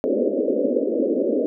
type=band-pass noise; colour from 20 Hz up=white; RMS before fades=-21 dBFS; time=0.04-1.46 s; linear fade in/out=0 ms; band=220 to 580 Hz; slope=96 dB/octave; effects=none